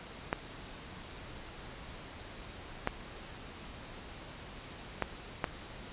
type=clicks; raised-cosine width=0.5 ms; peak=-14 dBFS; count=4; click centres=0.329 / 2.874 / 5.023 / 5.442 s; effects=pink hiss -47 dBFS RMS until 5.92 s + resampled to 8000 Hz